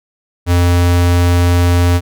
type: tone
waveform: square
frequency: 87.7 Hz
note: F2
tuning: 8 cents sharp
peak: -9 dBFS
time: 0.46-2.01 s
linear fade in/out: 50 ms
effects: none